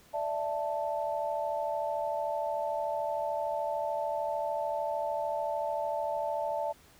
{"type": "chord", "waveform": "sine", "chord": "D suspended second", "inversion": "none", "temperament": "just", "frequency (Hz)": [587.3, 660.7, 881], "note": ["D5", "E5", "A5"], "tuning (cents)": [0, 4, 2], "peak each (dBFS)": -34, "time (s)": [0.13, 6.73], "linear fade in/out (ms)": 20, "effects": ["pink hiss -59 dBFS RMS until 6.99 s"]}